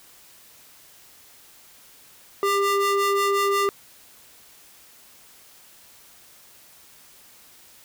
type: ring-modulated tone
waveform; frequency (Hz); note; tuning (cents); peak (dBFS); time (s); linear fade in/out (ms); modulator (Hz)
square; 397.1; G4; +22; -17; 2.43-3.69; 0; 797
effects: white hiss -51 dBFS RMS until 7.84 s